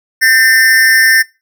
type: tone with amplitude modulation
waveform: square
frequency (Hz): 1806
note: A6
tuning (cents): +45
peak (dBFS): -3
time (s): 0.21-1.23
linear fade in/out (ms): 20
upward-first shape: sine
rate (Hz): 238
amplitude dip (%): 85
effects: noise-tail reverb RT60 0.3 s tail -24 dB re dry

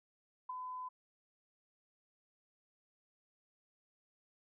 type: tone with ADSR envelope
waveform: sine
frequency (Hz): 1010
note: B5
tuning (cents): +39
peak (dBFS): -36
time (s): 0.49-0.89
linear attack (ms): 8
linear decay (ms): 11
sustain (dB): -5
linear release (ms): 13
effects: none

